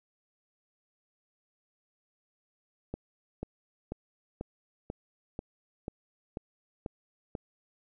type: click train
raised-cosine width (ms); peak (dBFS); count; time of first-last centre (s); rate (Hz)
2; -22; 10; 2.94-7.352; 2.04
effects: none